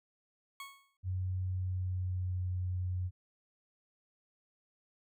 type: tone with exponential decay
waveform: 20% pulse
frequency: 1103 Hz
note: C#6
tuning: 9 cents flat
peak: -36 dBFS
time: 0.6-0.97 s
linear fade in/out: 2 ms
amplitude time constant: 79 ms
type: tone with pitch glide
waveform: sine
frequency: 92.5 to 91.07 Hz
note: F#2 to F#2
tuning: 0 to -27 cents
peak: -32 dBFS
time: 1.03-3.11 s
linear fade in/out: 50 ms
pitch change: -27 cents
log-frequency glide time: 1.45-2.49 s
effects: none